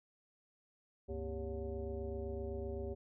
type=tone with frequency modulation; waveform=sine; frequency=232.1 Hz; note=A#3; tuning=7 cents flat; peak=-38 dBFS; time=1.08-2.95 s; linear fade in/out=20 ms; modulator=164 Hz; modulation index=1.9; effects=none